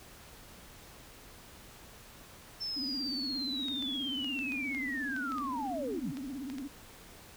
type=linear sweep; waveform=sine; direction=down; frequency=5350 to 120 Hz; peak=-34 dBFS; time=2.6-6.12 s; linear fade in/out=20 ms
type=tone with vibrato; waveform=sine; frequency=269.4 Hz; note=C#4; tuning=49 cents flat; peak=-37 dBFS; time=2.76-6.68 s; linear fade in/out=10 ms; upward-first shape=triangle; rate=17 Hz; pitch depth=190 cents each way
type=clicks; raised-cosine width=0.2 ms; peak=-28 dBFS; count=12; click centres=3.684 / 3.825 / 4.245 / 4.39 / 4.521 / 4.748 / 5.164 / 5.32 / 5.383 / 6.171 / 6.5 / 6.584 s
effects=pink hiss -53 dBFS RMS until 7.36 s